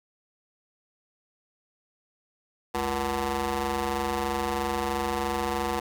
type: ring-modulated tone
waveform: 15% pulse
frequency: 134.1 Hz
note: C3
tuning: 43 cents sharp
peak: -17 dBFS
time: 2.74-5.8 s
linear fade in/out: 10 ms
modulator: 615 Hz
effects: none